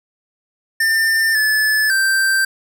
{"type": "tone with pitch steps", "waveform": "square", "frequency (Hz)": [1796, 1733, 1566], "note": ["A6", "A6", "G6"], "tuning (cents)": [35, -27, -2], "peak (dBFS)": -14, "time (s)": [0.8, 2.45], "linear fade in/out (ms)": 5, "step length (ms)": 550, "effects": []}